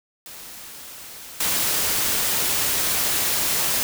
white noise with level steps, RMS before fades -39 / -22 dBFS, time 0.26-3.83 s, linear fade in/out 0 ms, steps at 1.4 s, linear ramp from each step 5 ms, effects none

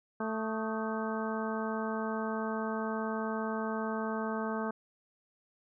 harmonic tone with a mistuned harmonic, 220.6 Hz, A3, 5 cents sharp, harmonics 1 / 2 / 3 / 4 / 5 / 6 / 7, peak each -35 / -38 / -40 / -41 / -42 / -43 / -43 dBFS, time 0.2-4.71 s, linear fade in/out 5 ms, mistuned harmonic 6, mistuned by -85 cents, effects none

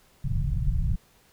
pink low-pass noise, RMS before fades -25 dBFS, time 0.24-0.96 s, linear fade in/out 10 ms, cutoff 160 Hz, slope 48 dB/octave, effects pink hiss -60 dBFS RMS until 1.32 s

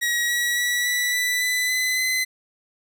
sawtooth tone with pitch steps, 1907 / 1924.7 / 1942.6 / 1960.6 / 1978.8 / 1997.2 / 2016 / 2034 Hz, A#6 / B6 / B6 / B6 / B6 / B6 / B6 / C7, +39 / -45 / -29 / -13 / +3 / +19 / +35 / -50 cents, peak -17 dBFS, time 0.01-2.25 s, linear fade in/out 20 ms, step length 280 ms, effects none

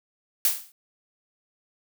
blue noise with exponential decay, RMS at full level -18 dBFS, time 0.45-0.72 s, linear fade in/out 1 ms, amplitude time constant 57 ms, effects none

